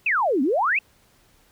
sine exponential two-way sweep, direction down then up, 2740 to 244.4 to 2740 Hz, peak -18 dBFS, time 0.06-0.79 s, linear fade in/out 5 ms, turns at 0.42 s, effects pink hiss -59 dBFS RMS until 1.51 s

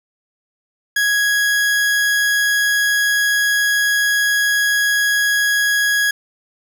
40% pulse tone, 1661.2 Hz, G#6, in tune, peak -13 dBFS, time 0.96-6.11 s, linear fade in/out 5 ms, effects none

